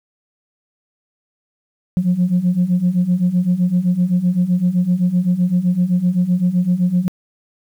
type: beating tone pair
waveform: sine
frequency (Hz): 174.61 / 182.41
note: F3 / F#3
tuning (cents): 0 / -24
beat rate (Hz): 7.8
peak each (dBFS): -17 / -14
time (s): 1.97-7.08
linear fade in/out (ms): 0
effects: tanh soft clip ceiling -8 dBFS + 8-bit